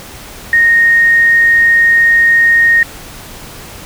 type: tone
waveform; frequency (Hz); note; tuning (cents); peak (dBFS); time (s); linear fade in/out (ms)
sine; 1857; A#6; -7; -5; 0.53-2.83; 2
effects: pink hiss -31 dBFS RMS until 3.85 s